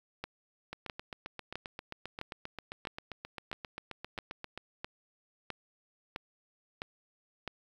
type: two click trains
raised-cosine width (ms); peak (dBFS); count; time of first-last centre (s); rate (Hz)
0.3; -21 / -24; 12 / 30; 0.24-7.477 / 0.73-4.576; 1.52 / 7.54
effects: 9-bit